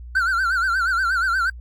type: tone with vibrato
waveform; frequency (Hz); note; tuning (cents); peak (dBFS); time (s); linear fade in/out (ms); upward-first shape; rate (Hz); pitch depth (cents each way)
triangle; 1453; F#6; -32; -16; 0.15-1.5; 5; sine; 8.4; 130
effects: added 60 Hz sine -34 dBFS peak until 1.6 s + AAC 64 kbps